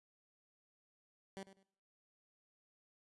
15% pulse tone with echo, 193.7 Hz, G3, 20 cents flat, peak -39 dBFS, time 1.37-1.43 s, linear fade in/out 0 ms, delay 100 ms, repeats 2, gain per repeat -13 dB, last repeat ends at 1.63 s, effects noise-tail reverb RT60 0.7 s tail -23 dB re dry + resampled to 24000 Hz

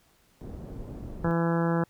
pink low-pass noise, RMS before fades -39 dBFS, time 0.41-1.31 s, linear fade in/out 0 ms, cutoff 400 Hz, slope 12 dB/octave
harmonic tone, 167.7 Hz, E3, 30 cents sharp, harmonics 1 / 2 / 3 / 4 / 5 / 6 / 7 / 8 / 9 / 10, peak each -25 / -30 / -31 / -38 / -36 / -37 / -42 / -38 / -42 / -41 dBFS, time 1.24-1.84 s, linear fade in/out 5 ms
effects pink hiss -64 dBFS RMS until 1.89 s

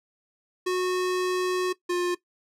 square tone pair in turn, 365.9 / 354.7 Hz, F#4 / F4, -19 / +27 cents, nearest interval minor second, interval 54 cents, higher first, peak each -24 dBFS, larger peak neither, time 0.66-1.73 / 1.89-2.15 s, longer first, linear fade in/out 10 ms, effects noise-tail reverb RT60 0.1 s tail -17 dB re dry + low-pass 10000 Hz 12 dB/octave

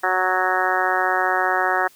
harmonic tone, 185 Hz, F#3, in tune, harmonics 2 / 3 / 4 / 5 / 6 / 7 / 8 / 9 / 10, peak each -28 / -29 / -23 / -27 / -27 / -26 / -27 / -25 / -27 dBFS, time 0.03-1.88 s, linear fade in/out 10 ms, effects white hiss -52 dBFS RMS until 1.95 s

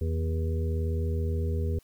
harmonic tone with a mistuned harmonic, 80.5 Hz, E2, 41 cents flat, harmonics 1 / 2 / 3 / 5 / 6, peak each -26 / -38 / -39 / -37 / -40 dBFS, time 0.01-1.79 s, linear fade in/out 5 ms, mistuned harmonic 1, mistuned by +52 cents, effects white hiss -64 dBFS RMS until 1.83 s

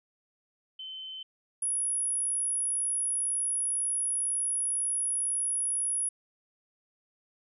sine tone pair in turn, 3068 / 10319 Hz, G7 / E9, -38 / -38 cents, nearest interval octave + major sixth, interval 2100 cents, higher second, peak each -38 / -27 dBFS, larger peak second, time 0.79-1.23 / 1.62-6.09 s, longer second, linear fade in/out 5 ms, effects none

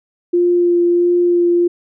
sine tone with vibrato, 349.2 Hz, F4, in tune, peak -10 dBFS, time 0.33-1.68 s, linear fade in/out 10 ms, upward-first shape sine, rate 1.5 Hz, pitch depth 11 cents each way, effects none

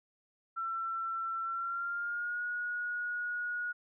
sine tone with pitch glide, 1345 to 1449.9 Hz, E6 to F#6, +34 to -36 cents, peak -33 dBFS, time 0.56-3.73 s, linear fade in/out 20 ms, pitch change +130 cents, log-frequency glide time 1.44-2.43 s, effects none

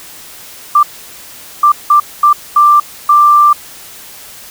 sine tone bursts at uneven times, 1181 Hz, D6, 9 cents sharp, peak -3 dBFS, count 6, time 0.75-0.83 / 1.63-1.72 / 1.9-2 / 2.23-2.33 / 2.56-2.8 / 3.09-3.53 s, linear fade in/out 5 ms, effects white hiss -33 dBFS RMS until 4.5 s

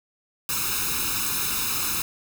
white noise with comb filter, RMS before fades -26 dBFS, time 0.49-2.02 s, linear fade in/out 2 ms, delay 0.77 ms, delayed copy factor +0.9, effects none

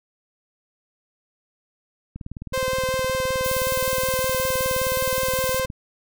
click train, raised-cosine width 5 ms, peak -21 dBFS, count 69, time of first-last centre 2.16-5.702 s, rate 19.2 Hz
sawtooth tone with vibrato, 520 Hz, C5, 11 cents flat, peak -18 dBFS, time 2.53-5.66 s, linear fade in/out 10 ms, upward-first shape triangle, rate 5.3 Hz, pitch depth 12 cents each way
white high-pass noise, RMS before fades -30 dBFS, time 3.44-5.6 s, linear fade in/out 5 ms, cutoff 5300 Hz, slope 12 dB/octave
effects none

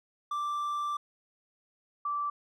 triangle / sine tone pair in turn, 1174.7 / 1165.2 Hz, D6 / D6, 0 / -14 cents, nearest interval unison, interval 14 cents, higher first, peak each -28 / -29 dBFS, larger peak first, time 0.31-0.97 / 2.05-2.3 s, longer first, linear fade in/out 5 ms, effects none

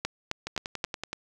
two click trains, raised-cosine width 0.2 ms, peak -16 / -11 dBFS, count 8 / 4, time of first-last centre 0.47-1.13 / 0.05-0.842 s, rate 10.6 / 3.79 Hz, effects none

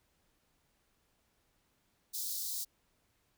white high-pass noise, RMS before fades -38 dBFS, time 2.13-2.65 s, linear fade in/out 20 ms, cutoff 3900 Hz, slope 48 dB/octave, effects pink hiss -75 dBFS RMS until 3.37 s

